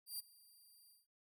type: tone with ADSR envelope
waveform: 10% pulse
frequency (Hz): 4731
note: D8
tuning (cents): +12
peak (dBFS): -34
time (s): 0.06-1.07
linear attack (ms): 130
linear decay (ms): 19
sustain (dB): -23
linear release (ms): 170
effects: none